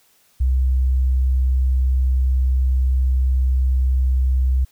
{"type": "tone", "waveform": "sine", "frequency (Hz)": 64.5, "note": "C2", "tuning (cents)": -24, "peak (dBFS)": -14, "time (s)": [0.4, 4.65], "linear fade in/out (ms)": 10, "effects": ["white hiss -58 dBFS RMS until 4.71 s"]}